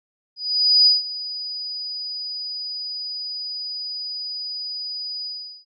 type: tone with ADSR envelope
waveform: sine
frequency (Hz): 4940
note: D#8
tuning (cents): -13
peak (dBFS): -10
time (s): 0.36-5.65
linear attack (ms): 500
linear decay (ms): 160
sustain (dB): -17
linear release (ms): 400
effects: none